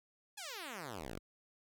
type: exponential sweep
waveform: 5% pulse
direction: down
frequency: 880 to 41.2 Hz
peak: -32 dBFS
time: 0.37-1.19 s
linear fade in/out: 10 ms
effects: none